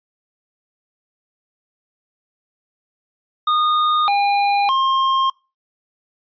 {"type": "tone with pitch steps", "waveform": "square", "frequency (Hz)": [1228, 808, 1065], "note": ["D#6", "G#5", "C6"], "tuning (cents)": [-23, -48, 30], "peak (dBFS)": -15, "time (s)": [3.47, 5.3], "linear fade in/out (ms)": 5, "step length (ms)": 610, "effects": ["noise-tail reverb RT60 0.3 s tail -25 dB re dry", "resampled to 11025 Hz"]}